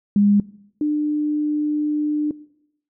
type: tone pair in turn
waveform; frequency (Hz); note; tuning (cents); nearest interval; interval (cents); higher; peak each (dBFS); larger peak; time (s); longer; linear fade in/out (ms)
sine; 203.7 / 299.3; G#3 / D4; -33 / +33; perfect fifth; 666; second; -12 / -17; first; 0.16-0.4 / 0.81-2.31; second; 2
effects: noise-tail reverb RT60 0.8 s tail -21 dB re dry